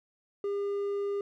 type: tone with hard clipping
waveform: sine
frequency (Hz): 402.8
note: G4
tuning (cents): +47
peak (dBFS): -30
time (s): 0.44-1.21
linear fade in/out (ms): 2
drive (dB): 3
effects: none